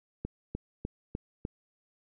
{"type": "click train", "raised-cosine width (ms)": 3, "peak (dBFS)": -21, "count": 5, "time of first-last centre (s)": [0.25, 1.451], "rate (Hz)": 3.33, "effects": []}